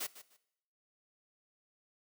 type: noise with echo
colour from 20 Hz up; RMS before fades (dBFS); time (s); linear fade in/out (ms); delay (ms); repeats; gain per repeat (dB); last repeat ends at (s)
white; -38; 0-0.07; 10; 150; 2; -14; 0.37
effects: noise-tail reverb RT60 0.8 s tail -19 dB re dry + high-pass 200 Hz 12 dB/octave